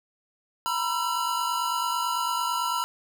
square tone cluster, 947 / 996 / 1346 Hz, A#5 / B5 / E6, +27 / +14 / +36 cents, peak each -31 / -30 / -30 dBFS, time 0.66-2.84 s, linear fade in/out 0 ms, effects none

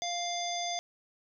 harmonic tone, 698.5 Hz, F5, in tune, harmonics 1 / 3 / 5 / 7 / 9, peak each -34 / -42 / -38 / -41 / -40 dBFS, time 0.02-0.79 s, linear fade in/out 0 ms, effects none

